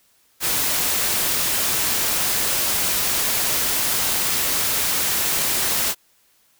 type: noise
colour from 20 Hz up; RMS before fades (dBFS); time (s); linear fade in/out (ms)
white; -21; 0.4-5.95; 50
effects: white hiss -60 dBFS RMS until 6.59 s